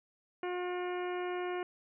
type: harmonic tone with a mistuned harmonic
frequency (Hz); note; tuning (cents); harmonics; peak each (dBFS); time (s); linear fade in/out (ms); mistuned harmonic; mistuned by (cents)
358.8; F4; +47; 1 / 2 / 3 / 4 / 5 / 6 / 7 / 8; -35 / -41 / -45 / -47 / -49 / -51 / -52 / -53; 0.43-1.63; 2; 7; -73
effects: none